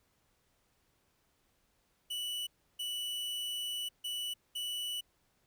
45% pulse tone bursts at uneven times, 2960 Hz, F#7, in tune, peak -35 dBFS, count 4, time 2.1-2.47 / 2.79-3.89 / 4.04-4.34 / 4.55-5.01 s, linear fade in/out 10 ms, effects pink hiss -74 dBFS RMS until 5.46 s

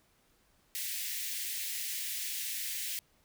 white high-pass noise, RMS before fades -37 dBFS, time 0.75-2.99 s, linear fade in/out 0 ms, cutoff 1800 Hz, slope 48 dB/octave, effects pink hiss -69 dBFS RMS until 3.24 s

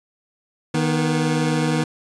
25% pulse tone pair together, 155.8 / 243.1 Hz, D#3 / B3, +3 / -27 cents, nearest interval minor sixth, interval 770 cents, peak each -16 / -19 dBFS, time 0.74-1.84 s, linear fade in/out 5 ms, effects resampled to 22050 Hz

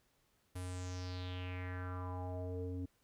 square tone with low-pass filter sweep, 90.9 Hz, F#2, 30 cents flat, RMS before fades -42 dBFS, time 0.55-2.86 s, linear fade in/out 10 ms, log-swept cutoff 11000 to 310 Hz, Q 4.3, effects pink hiss -75 dBFS RMS until 3.03 s

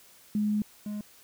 sine / triangle tone pair in turn, 210 / 208.7 Hz, G#3 / G#3, +19 / +9 cents, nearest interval unison, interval 10 cents, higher first, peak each -24 / -30 dBFS, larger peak first, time 0.35-0.62 / 0.86-1.01 s, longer first, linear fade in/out 2 ms, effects white hiss -56 dBFS RMS until 1.23 s

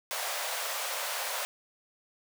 pink high-pass noise, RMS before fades -34 dBFS, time 0.11-1.45 s, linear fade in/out 0 ms, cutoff 530 Hz, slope 48 dB/octave, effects none

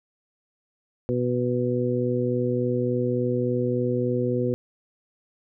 harmonic tone, 123.47 Hz, B2, in tune, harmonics 1 / 2 / 3 / 4, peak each -27 / -27 / -27 / -27 dBFS, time 1.09-4.54 s, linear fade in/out 0 ms, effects none

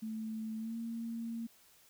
sine tone with pitch glide, 220 to 229.9 Hz, A3 to A#3, 0 to -24 cents, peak -37 dBFS, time 0.02-1.47 s, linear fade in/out 10 ms, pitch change +76 cents, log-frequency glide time 0.58-0.77 s, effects white hiss -64 dBFS RMS until 1.89 s

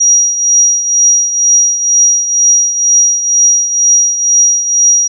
sine tone with tremolo, 5740 Hz, F8, 47 cents sharp, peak -3 dBFS, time 0-5.08 s, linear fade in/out 10 ms, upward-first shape triangle, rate 2.1 Hz, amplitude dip 70%, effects none

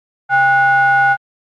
triangle ring-modulated tone, 332.4 Hz, E4, 15 cents sharp, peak -4 dBFS, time 0.29-1.17 s, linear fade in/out 50 ms, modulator 1130 Hz, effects Opus 48 kbps

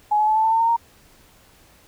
sine tone with pitch steps, 840 / 852.2 / 864.6 / 877.2 / 889.9 / 902.9 / 916 / 929.4 Hz, G#5 / G#5 / A5 / A5 / A5 / A5 / A#5 / A#5, +19 / +44 / -31 / -6 / +19 / +44 / -31 / -5 cents, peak -15 dBFS, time 0.11-0.766 s, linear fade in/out 10 ms, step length 82 ms, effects pink hiss -53 dBFS RMS until 1.87 s

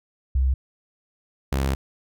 sine / sawtooth tone pair in turn, 65.4 / 67.55 Hz, C2 / C#2, 0 / -44 cents, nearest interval minor second, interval 56 cents, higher second, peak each -17 dBFS, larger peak neither, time 0.35-0.54 / 1.52-1.75 s, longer second, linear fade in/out 5 ms, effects none

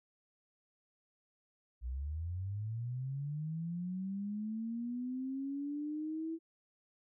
sine linear sweep, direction up, 57.9 to 329.6 Hz, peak -36 dBFS, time 1.81-6.39 s, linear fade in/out 50 ms, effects none

